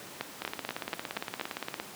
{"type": "two click trains", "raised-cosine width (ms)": 0.3, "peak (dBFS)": [-17, -15], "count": [25, 6], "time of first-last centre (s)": [[0.42, 1.799], [0.21, 1.412]], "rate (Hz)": [17.4, 4.16], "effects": ["pink hiss -45 dBFS RMS until 1.95 s", "high-pass 200 Hz 12 dB/octave"]}